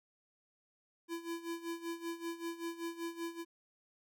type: tone with tremolo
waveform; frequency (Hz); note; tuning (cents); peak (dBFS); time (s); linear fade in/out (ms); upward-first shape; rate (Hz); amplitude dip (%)
square; 335.9; E4; +33; -37; 1.08-3.45; 50; sine; 5.2; 80
effects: none